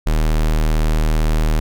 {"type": "tone", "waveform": "square", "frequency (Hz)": 38.89, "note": "D#1", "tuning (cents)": 0, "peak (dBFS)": -14, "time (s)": [0.06, 1.6], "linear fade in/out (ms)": 10, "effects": []}